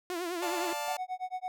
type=tone with vibrato; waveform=sawtooth; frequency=349.2 Hz; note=F4; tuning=in tune; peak=-29 dBFS; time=0.1-0.73 s; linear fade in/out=0 ms; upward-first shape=triangle; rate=9.7 Hz; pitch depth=110 cents each way
type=chord; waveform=sawtooth; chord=D minor; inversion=none; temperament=just; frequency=587.3 / 704.8 / 881 Hz; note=D5 / F5 / A5; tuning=0 / +16 / +2 cents; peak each=-34 / -36 / -31 dBFS; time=0.42-0.97 s; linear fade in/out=5 ms
type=tone with tremolo; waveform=triangle; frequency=740 Hz; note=F#5; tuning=in tune; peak=-29 dBFS; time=0.88-1.48 s; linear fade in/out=0 ms; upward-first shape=sine; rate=9 Hz; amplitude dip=100%
effects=none